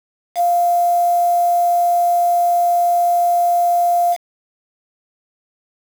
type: tone with quantisation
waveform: sine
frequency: 698.5 Hz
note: F5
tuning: in tune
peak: -12 dBFS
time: 0.35-4.17 s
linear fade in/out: 50 ms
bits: 5
effects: none